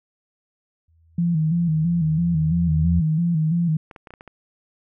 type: tone with exponential growth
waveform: sine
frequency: 81.8 Hz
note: E2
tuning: 13 cents flat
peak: -17 dBFS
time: 0.88-3 s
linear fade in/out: 5 ms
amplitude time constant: 460 ms
type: tone with vibrato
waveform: sine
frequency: 163.9 Hz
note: E3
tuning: 10 cents flat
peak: -17 dBFS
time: 1.18-3.77 s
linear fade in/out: 5 ms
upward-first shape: square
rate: 3 Hz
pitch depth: 77 cents each way
type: clicks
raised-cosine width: 0.5 ms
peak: -26 dBFS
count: 7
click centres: 3.912 / 3.962 / 4.072 / 4.106 / 4.138 / 4.209 / 4.277 s
effects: none

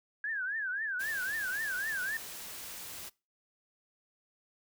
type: tone with vibrato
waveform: sine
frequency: 1628 Hz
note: G#6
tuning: 35 cents flat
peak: -32 dBFS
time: 0.24-2.17 s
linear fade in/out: 2 ms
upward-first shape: triangle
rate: 3.8 Hz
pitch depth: 210 cents each way
type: noise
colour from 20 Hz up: white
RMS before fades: -44 dBFS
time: 0.99-3.1 s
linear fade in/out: 20 ms
effects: noise-tail reverb RT60 0.3 s tail -24 dB re dry

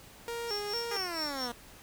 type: tone with vibrato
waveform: sawtooth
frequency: 439.6 Hz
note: A4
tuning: 2 cents flat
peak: -31 dBFS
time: 0.28-0.97 s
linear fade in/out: 0 ms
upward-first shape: square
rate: 2.2 Hz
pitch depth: 110 cents each way
type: tone with tremolo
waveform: triangle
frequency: 5450 Hz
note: F8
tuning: 43 cents flat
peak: -31 dBFS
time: 0.47-1.49 s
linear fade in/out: 50 ms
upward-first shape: sine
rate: 4.3 Hz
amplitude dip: 85%
type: exponential sweep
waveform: 10% pulse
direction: down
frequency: 415.3 to 233.7 Hz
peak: -27 dBFS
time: 0.91-1.52 s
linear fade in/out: 5 ms
effects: pink hiss -53 dBFS RMS until 1.82 s

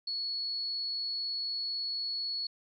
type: tone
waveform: sine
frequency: 4382 Hz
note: C#8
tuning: 21 cents flat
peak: -32 dBFS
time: 0.07-2.47 s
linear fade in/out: 5 ms
effects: none

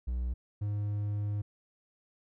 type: tone pair in turn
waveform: triangle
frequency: 61.3 / 103.36 Hz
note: B1 / G#2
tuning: -12 / -8 cents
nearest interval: major sixth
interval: 904 cents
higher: second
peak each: -28 dBFS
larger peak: neither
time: 0.07-0.34 / 0.61-1.42 s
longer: second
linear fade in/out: 10 ms
effects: none

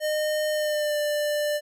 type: tone with pitch glide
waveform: square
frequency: 611 to 593.3 Hz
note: D#5 to D5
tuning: -32 to +18 cents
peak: -24 dBFS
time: 0-1.61 s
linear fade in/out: 50 ms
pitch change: -50 cents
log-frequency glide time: 0.5-0.98 s
effects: none

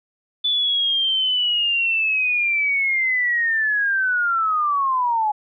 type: linear sweep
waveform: sine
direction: down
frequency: 3491 to 830.6 Hz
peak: -17 dBFS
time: 0.44-5.32 s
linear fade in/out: 10 ms
effects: none

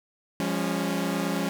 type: chord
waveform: sawtooth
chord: Db major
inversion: first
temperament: equal with one note detuned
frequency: 174.61 / 203.4 / 277.2 Hz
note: F3 / Ab3 / Db4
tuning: 0 / -36 / 0 cents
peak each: -26 dBFS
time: 0.4-1.49 s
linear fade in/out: 0 ms
effects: 9-bit

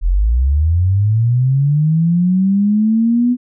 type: linear sweep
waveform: sine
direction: up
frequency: 38.89 to 249.3 Hz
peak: -10 dBFS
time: 0.01-3.37 s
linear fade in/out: 50 ms
effects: none

